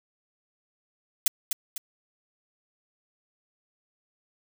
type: noise with echo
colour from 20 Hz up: blue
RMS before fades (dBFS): -20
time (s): 1.26-1.28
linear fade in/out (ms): 2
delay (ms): 250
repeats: 2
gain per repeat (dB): -7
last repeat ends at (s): 1.78
effects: none